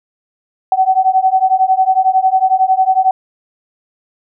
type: beating tone pair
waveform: sine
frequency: 751 / 762 Hz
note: F#5 / G5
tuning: +26 / -49 cents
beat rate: 11 Hz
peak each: -12 dBFS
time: 0.72-3.11 s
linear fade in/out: 2 ms
effects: none